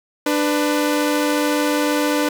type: tone pair together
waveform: sawtooth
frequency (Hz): 296.3 / 498.3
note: D4 / B4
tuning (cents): +15 / +15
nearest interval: major sixth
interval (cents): 900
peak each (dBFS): -14 / -18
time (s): 0.26-2.29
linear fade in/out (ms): 5
effects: none